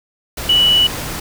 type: tone in noise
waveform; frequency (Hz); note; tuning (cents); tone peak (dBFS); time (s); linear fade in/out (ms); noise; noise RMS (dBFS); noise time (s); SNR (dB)
sine; 2952; F#7; -5; -9; 0.49-0.87; 5; pink; -25; 0.37-1.2; +13
effects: none